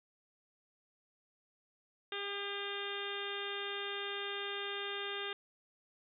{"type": "harmonic tone with a mistuned harmonic", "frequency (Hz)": 401.4, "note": "G4", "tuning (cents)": 41, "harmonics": [1, 2, 3, 4, 5, 6, 7, 8, 9], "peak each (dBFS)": [-43, -50, -47, -45, -48, -50, -47, -47, -45], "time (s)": [2.12, 5.33], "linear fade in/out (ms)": 2, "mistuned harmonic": 3, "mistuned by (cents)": 17, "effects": []}